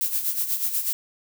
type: noise with tremolo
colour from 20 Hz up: violet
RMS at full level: -23 dBFS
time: 0.01-0.93 s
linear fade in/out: 0 ms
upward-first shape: sine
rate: 8.2 Hz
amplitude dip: 65%
effects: none